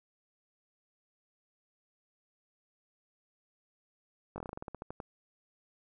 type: slowing click train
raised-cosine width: 1 ms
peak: -26 dBFS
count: 14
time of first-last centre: 4.36-5.002 s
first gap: 20 ms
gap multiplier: 1.14
effects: none